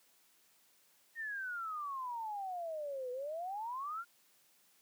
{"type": "exponential two-way sweep", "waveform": "sine", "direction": "down then up", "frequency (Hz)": [1864.7, 490, 1436], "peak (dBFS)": -38, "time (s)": [1.15, 4.05], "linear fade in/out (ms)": 50, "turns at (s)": 3.11, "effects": ["white hiss -69 dBFS RMS until 4.81 s", "high-pass 150 Hz 12 dB/octave"]}